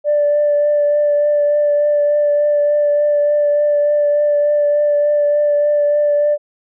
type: tone with vibrato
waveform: sine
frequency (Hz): 587.3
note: D5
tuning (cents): 0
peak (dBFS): -10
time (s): 0.04-6.38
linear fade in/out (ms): 50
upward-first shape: triangle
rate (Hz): 3.4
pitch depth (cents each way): 16
effects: tanh soft clip ceiling -7 dBFS